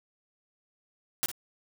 white noise with echo, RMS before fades -28 dBFS, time 1.23-1.26 s, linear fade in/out 0 ms, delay 55 ms, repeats 1, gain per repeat -11 dB, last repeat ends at 1.315 s, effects none

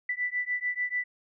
sine beating tone pair, 1975.5 / 1982.3 Hz, B6 / B6, 0 / +6 cents, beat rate 6.8 Hz, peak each -31 / -31 dBFS, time 0.09-1.04 s, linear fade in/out 5 ms, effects none

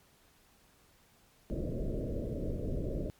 pink low-pass noise, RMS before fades -35 dBFS, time 1.5-3.1 s, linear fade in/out 0 ms, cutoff 620 Hz, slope 96 dB/octave, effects pink hiss -65 dBFS RMS until 3.19 s + MP3 96 kbps

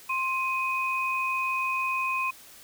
sine tone pair together, 1053 / 2507 Hz, C6 / D#7, +11 / +12 cents, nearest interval octave + minor third, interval 1501 cents, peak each -28 dBFS, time 0.09-2.31 s, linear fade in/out 10 ms, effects white hiss -50 dBFS RMS until 2.63 s

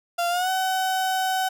35% pulse tone with pitch glide, 692 to 754.6 Hz, F5 to F#5, -16 to +34 cents, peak -20 dBFS, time 0.18-1.49 s, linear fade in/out 10 ms, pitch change +150 cents, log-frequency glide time 0.29-0.5 s, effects none

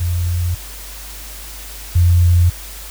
sine tone pair in turn, 87.31 / 87.31 Hz, F2 / F2, 0 / 0 cents, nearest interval unison, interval 0 cents, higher neither, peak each -15 / -8 dBFS, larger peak second, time 0-0.55 / 1.95-2.5 s, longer neither, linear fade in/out 10 ms, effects added 50 Hz sine -33 dBFS peak until 2.9 s + white hiss -34 dBFS RMS until 2.9 s

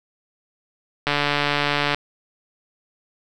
click train, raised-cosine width 0.3 ms, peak -4 dBFS, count 128, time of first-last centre 1.07-1.946 s, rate 145 Hz, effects none

